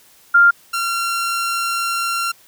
sine / sawtooth tone pair in turn, 1396.9 / 1372.1 Hz, F6 / F6, 0 / -31 cents, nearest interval unison, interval 31 cents, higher first, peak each -7 / -15 dBFS, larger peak first, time 0.34-0.51 / 0.73-2.32 s, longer second, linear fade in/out 10 ms, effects white hiss -50 dBFS RMS until 2.47 s

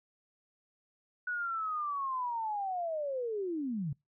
sine linear sweep, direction down, 1480 to 130.7 Hz, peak -32 dBFS, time 1.27-3.93 s, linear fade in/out 5 ms, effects noise-tail reverb RT60 0.2 s tail -25 dB re dry

